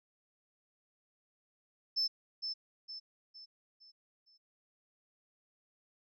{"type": "tone with echo", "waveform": "sine", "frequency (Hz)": 5274, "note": "E8", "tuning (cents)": 0, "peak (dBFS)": -28, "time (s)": [1.96, 2.08], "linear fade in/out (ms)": 20, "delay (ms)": 460, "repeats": 5, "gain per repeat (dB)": -7, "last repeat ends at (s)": 4.38, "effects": ["tanh soft clip ceiling -25 dBFS"]}